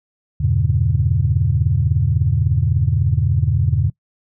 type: chord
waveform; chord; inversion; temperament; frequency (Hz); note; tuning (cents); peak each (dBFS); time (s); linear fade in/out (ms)
sine; E diminished seventh; none; just; 82.41 / 98.89 / 118.67 / 142.4; E2 / G2 / Bb2 / Db3; 0 / +16 / +31 / +47; -19; 0.4-3.9; 10
effects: noise-tail reverb RT60 0.1 s tail -22 dB re dry + tanh soft clip ceiling -3 dBFS